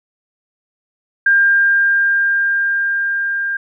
sine tone with level ramp, 1600 Hz, G6, 35 cents sharp, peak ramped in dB -8 to -17 dBFS, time 1.26-3.57 s, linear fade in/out 5 ms, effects none

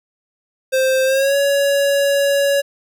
square tone with pitch glide, 524 to 561.6 Hz, C5 to C#5, +2 to +22 cents, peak -14 dBFS, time 0.72-2.62 s, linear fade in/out 20 ms, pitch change +120 cents, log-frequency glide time 1.05-1.36 s, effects none

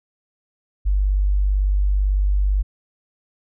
sine tone, 49 Hz, G1, in tune, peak -15 dBFS, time 0.85-2.63 s, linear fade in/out 20 ms, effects none

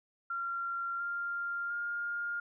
sine tone with pitch steps, 1378 / 1394.8 / 1411.8 Hz, F6 / F6 / F6, -24 / -3 / +18 cents, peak -33 dBFS, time 0.3-2.4 s, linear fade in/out 5 ms, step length 700 ms, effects none

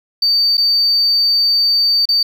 sine tone with dropouts, 4600 Hz, D8, 37 cents flat, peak -9 dBFS, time 0.22-2.23 s, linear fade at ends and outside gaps 5 ms, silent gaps 0.571-0.578 / 2.055-2.088 s, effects tanh soft clip ceiling -8 dBFS + 7-bit

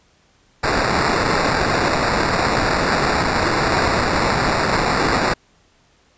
white noise with sample-and-hold, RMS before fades -18 dBFS, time 0.63-5.34 s, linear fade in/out 10 ms, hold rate 3150 Hz, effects pink hiss -57 dBFS RMS until 6.17 s + resampled to 16000 Hz

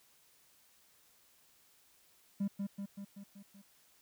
triangle tone with echo, 199.3 Hz, G3, 29 cents sharp, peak -28 dBFS, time 2.4-2.48 s, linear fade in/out 10 ms, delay 190 ms, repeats 6, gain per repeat -4 dB, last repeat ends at 3.62 s, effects tanh soft clip ceiling -26 dBFS + white hiss -67 dBFS RMS until 4.01 s

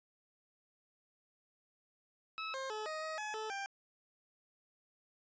20% pulse tone with pitch steps, 1298 / 532 / 429.7 / 625 / 631 / 849 / 435.6 / 791 Hz, E6 / C5 / A4 / D#5 / D#5 / G#5 / A4 / G5, -27 / +29 / -41 / +8 / +24 / +38 / -17 / +15 cents, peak -34 dBFS, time 2.38-3.66 s, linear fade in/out 0 ms, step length 160 ms, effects resampled to 16000 Hz

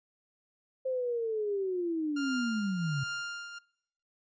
sine linear sweep, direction down, 527 to 130.3 Hz, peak -29 dBFS, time 0.85-3.04 s, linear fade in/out 10 ms
sawtooth tone with tremolo, 1400 Hz, F6, 4 cents sharp, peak -30 dBFS, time 2.16-3.59 s, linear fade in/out 10 ms, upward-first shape triangle, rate 1.3 Hz, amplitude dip 70%
effects noise-tail reverb RT60 0.7 s tail -22 dB re dry + resampled to 16000 Hz

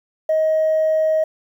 sine tone, 630 Hz, D#5, 21 cents sharp, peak -13 dBFS, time 0.29-1.24 s, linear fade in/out 5 ms, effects tanh soft clip ceiling -11 dBFS + 8-bit

